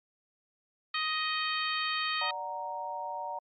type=harmonic tone; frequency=625 Hz; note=D#5; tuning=8 cents sharp; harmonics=2 / 3 / 4 / 5 / 6 / 7; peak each=-34 / -36 / -37 / -38 / -39 / -39 dBFS; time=0.94-2.31 s; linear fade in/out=5 ms
type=chord; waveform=sine; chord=D augmented; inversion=none; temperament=equal; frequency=587.3 / 740 / 932.3 Hz; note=D5 / F#5 / A#5; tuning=0 / 0 / 0 cents; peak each=-42 / -40 / -36 dBFS; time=2.21-3.39 s; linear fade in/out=5 ms
effects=AAC 64 kbps